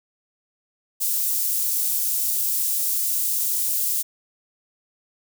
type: high-pass noise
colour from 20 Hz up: white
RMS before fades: -23 dBFS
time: 1-4.03 s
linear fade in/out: 20 ms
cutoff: 8300 Hz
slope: 12 dB/octave
effects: none